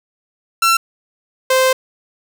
sawtooth tone pair in turn, 1351 / 520.3 Hz, E6 / C5, +42 / -10 cents, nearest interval octave + perfect fourth, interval 1652 cents, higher first, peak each -7 dBFS, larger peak neither, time 0.62-0.77 / 1.5-1.73 s, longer second, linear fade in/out 5 ms, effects none

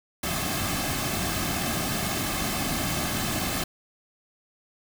pink noise with comb filter, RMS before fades -28 dBFS, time 0.23-3.64 s, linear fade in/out 5 ms, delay 2.1 ms, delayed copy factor -0.6, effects none

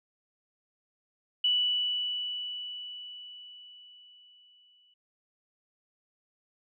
sine tone with exponential decay, 2960 Hz, F#7, in tune, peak -22 dBFS, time 1.44-4.94 s, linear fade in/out 5 ms, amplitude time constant 760 ms, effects none

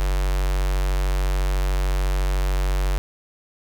square tone with notch filter, 46.9 Hz, F#1, 24 cents sharp, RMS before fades -21 dBFS, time 0-2.98 s, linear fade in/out 0 ms, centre 200 Hz, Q 0.67, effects none

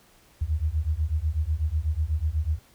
sine beating tone pair, 73.6 / 81.7 Hz, D2 / E2, +4 / -15 cents, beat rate 8.1 Hz, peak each -26 dBFS, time 0.41-2.59 s, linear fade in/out 10 ms, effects pink hiss -58 dBFS RMS until 2.74 s

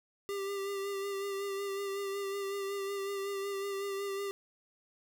square tone with vibrato, 396.4 Hz, G4, 19 cents sharp, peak -35 dBFS, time 0.29-4.31 s, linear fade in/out 0 ms, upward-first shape sine, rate 5.4 Hz, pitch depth 26 cents each way, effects none

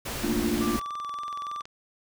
pink noise, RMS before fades -33 dBFS, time 0.05-0.8 s, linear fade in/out 10 ms
sine chord, Bb major seventh, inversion third, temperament equal, 220 / 233.1 / 293.7 / 349.2 Hz, A3 / Bb3 / D4 / F4, 0 / 0 / 0 / 0 cents, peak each -30 dBFS, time 0.23-0.77 s, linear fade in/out 10 ms
click train, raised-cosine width 0.2 ms, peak -26 dBFS, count 24, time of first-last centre 0.58-1.655 s, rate 21.4 Hz
triangle tone with vibrato, 1169 Hz, D6, 8 cents flat, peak -30 dBFS, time 0.61-1.62 s, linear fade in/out 10 ms, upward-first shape square, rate 3.5 Hz, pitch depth 12 cents each way
effects none

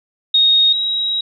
sine tone pair in turn, 3729 / 3832 Hz, A#7 / A#7, 0 / +47 cents, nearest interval unison, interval 47 cents, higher second, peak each -9 / -16 dBFS, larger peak first, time 0.34-0.73 / 0.73-1.21 s, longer second, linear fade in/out 5 ms, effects none

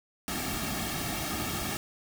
pink noise with comb filter, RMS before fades -33 dBFS, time 0.28-1.77 s, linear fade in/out 0 ms, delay 2 ms, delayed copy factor -0.75, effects none

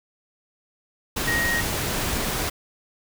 sine tone in noise, 1880 Hz, A#6, 14 cents sharp, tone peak -22 dBFS, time 1.27-1.61 s, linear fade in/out 10 ms, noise pink, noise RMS -26 dBFS, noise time 1.16-2.5 s, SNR +1 dB, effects none

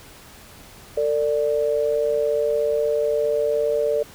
sine tone pair together, 450.3 / 587.3 Hz, A4 / D5, +40 / 0 cents, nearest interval perfect fourth, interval 460 cents, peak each -21 dBFS, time 0.97-4.03 s, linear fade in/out 5 ms, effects pink hiss -45 dBFS RMS until 4.14 s

